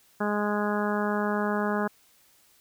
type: harmonic tone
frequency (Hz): 207.7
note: G#3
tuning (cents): 0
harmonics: 1 / 2 / 3 / 4 / 5 / 6 / 7 / 8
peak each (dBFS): -28 / -31 / -33 / -34 / -35 / -36 / -36 / -37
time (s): 0.2-1.88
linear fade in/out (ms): 10
effects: white hiss -61 dBFS RMS until 2.6 s